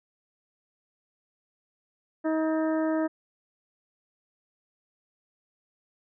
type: harmonic tone with a mistuned harmonic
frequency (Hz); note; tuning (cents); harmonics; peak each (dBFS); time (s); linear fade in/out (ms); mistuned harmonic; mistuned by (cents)
316.7; D#4; +31; 1 / 2 / 3 / 4 / 5 / 6; -25 / -29 / -38 / -40 / -42 / -44; 2.24-3.08; 20; 6; -74
effects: none